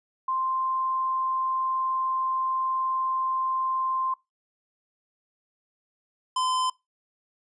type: tone pair in turn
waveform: sine / square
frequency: 1046.5 / 1025.6 Hz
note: C6 / C6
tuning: 0 / -35 cents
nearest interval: unison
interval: 35 cents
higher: first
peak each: -24 dBFS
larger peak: neither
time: 0.28-4.14 / 6.36-6.7 s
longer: first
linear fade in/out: 5 ms
effects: noise-tail reverb RT60 0.2 s tail -22 dB re dry + resampled to 22050 Hz